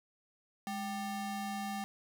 square ring-modulated tone, 493.9 Hz, B4, in tune, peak -34 dBFS, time 0.67-1.84 s, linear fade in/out 0 ms, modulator 287 Hz, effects none

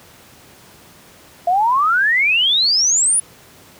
sine exponential sweep, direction up, 681 to 10060 Hz, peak -12 dBFS, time 1.47-3.2 s, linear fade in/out 5 ms, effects pink hiss -45 dBFS RMS until 3.79 s + high-pass 80 Hz 12 dB/octave

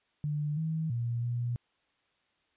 sine tone with pitch steps, 148.6 / 159.7 / 118.4 / 120.4 Hz, D3 / D#3 / A#2 / B2, +21 / +45 / +27 / -44 cents, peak -29 dBFS, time 0.24-1.56 s, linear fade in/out 0 ms, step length 330 ms, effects white hiss -73 dBFS RMS until 2.56 s + resampled to 8000 Hz

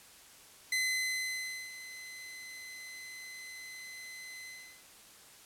sawtooth tone with ADSR envelope, 2037 Hz, C7, 47 cents flat, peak -25 dBFS, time 0.72-4.84 s, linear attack 4 ms, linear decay 980 ms, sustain -16 dB, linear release 360 ms, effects white hiss -56 dBFS RMS until 5.45 s + low-pass 12000 Hz 12 dB/octave

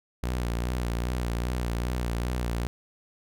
sawtooth tone with vibrato, 60.1 Hz, B1, 46 cents flat, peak -23 dBFS, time 0.23-2.67 s, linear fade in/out 0 ms, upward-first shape sine, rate 2.5 Hz, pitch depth 59 cents each way, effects none

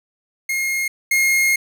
45% pulse tone pair in turn, 2143 / 2143 Hz, C7 / C7, +41 / +41 cents, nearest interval unison, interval 0 cents, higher neither, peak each -19 / -14 dBFS, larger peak second, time 0.49-0.88 / 1.11-1.56 s, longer second, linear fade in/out 5 ms, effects none

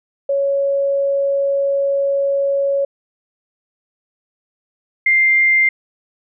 sine tone pair in turn, 556 / 2099 Hz, C#5 / C7, +5 / +5 cents, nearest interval octave + major seventh, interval 2300 cents, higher second, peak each -14 / -10 dBFS, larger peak second, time 0.29-2.85 / 5.06-5.69 s, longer first, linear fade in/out 5 ms, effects none

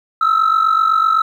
sine tone pair together, 1286.1 / 1334 Hz, E6 / E6, -43 / +20 cents, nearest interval minor second, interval 63 cents, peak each -12 dBFS, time 0.21-1.22 s, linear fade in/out 5 ms, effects tanh soft clip ceiling -8 dBFS + 8-bit

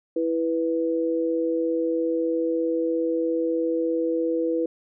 sine tone pair together, 329.6 / 492.7 Hz, E4 / B4, 0 / -4 cents, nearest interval perfect fifth, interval 696 cents, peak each -24 dBFS, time 0.16-4.66 s, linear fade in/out 5 ms, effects none

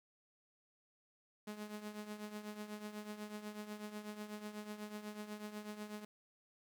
sawtooth tone with tremolo, 210.4 Hz, G#3, 23 cents sharp, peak -38 dBFS, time 1.47-6.05 s, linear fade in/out 5 ms, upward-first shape triangle, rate 8.1 Hz, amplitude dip 75%, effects 11-bit

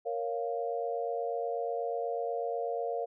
sine chord, Bb minor, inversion none, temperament equal, 466.2 / 554.4 / 698.5 Hz, Bb4 / Db5 / F5, 0 / 0 / 0 cents, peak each -34 / -37 / -35 dBFS, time 0.05-3.06 s, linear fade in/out 20 ms, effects none

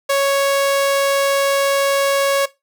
sawtooth tone, 554.4 Hz, C#5, in tune, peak -10 dBFS, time 0.09-2.46 s, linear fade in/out 10 ms, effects noise-tail reverb RT60 0.2 s tail -18 dB re dry

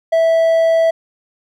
triangle tone, 656 Hz, E5, 9 cents flat, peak -8 dBFS, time 0.12-0.91 s, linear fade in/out 10 ms, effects none

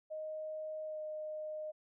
sine tone with pitch glide, 622.3 to 615.9 Hz, D#5 to D#5, 0 to -18 cents, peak -39 dBFS, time 0.1-1.72 s, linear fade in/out 20 ms, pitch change -18 cents, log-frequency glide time 0.85-1 s, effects none

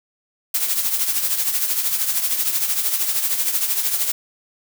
blue noise with tremolo, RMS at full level -18 dBFS, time 0.54-4.12 s, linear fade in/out 5 ms, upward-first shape triangle, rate 13 Hz, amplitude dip 65%, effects none

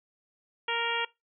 harmonic tone, 466.2 Hz, A#4, in tune, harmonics 1 / 2 / 3 / 4 / 5 / 6 / 7, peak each -36 / -33 / -36 / -36 / -36 / -34 / -37 dBFS, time 0.68-1.05 s, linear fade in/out 5 ms, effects noise-tail reverb RT60 0.2 s tail -21 dB re dry

